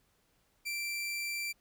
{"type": "tone", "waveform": "sawtooth", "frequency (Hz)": 2349, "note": "D7", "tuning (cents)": 0, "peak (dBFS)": -31, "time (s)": [0.65, 1.53], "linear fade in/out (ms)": 20, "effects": ["pink hiss -72 dBFS RMS until 1.6 s"]}